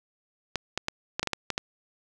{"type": "clicks", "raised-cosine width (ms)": 0.2, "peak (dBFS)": -10, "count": 9, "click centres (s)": [0.557, 0.776, 0.884, 1.195, 1.23, 1.273, 1.333, 1.503, 1.579], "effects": []}